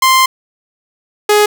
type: tone pair in turn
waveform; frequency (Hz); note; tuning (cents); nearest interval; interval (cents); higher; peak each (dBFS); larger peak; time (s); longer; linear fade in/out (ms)
sawtooth; 1046.5 / 418; C6 / G#4; 0 / +11; octave + major third; 1589; first; -3; neither; 0.02-0.26 / 1.29-1.46; first; 5
effects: none